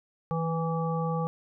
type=harmonic tone with a mistuned harmonic; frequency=164.81 Hz; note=E3; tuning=in tune; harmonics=1 / 3 / 5 / 7; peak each=-28 / -33 / -35 / -36 dBFS; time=0.31-1.27 s; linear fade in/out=0 ms; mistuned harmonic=1; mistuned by=-27 cents; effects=none